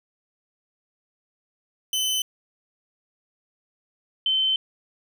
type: tone pair in turn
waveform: sawtooth / sine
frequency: 3040 / 3079 Hz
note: F#7 / G7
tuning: +46 / -32 cents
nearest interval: unison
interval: 22 cents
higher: second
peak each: -19 dBFS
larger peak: neither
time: 1.93-2.22 / 4.26-4.56 s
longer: second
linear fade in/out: 2 ms
effects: none